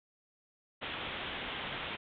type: low-pass noise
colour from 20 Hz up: white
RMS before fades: -40 dBFS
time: 0.81-1.97 s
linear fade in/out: 20 ms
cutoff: 3600 Hz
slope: 96 dB/octave
effects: none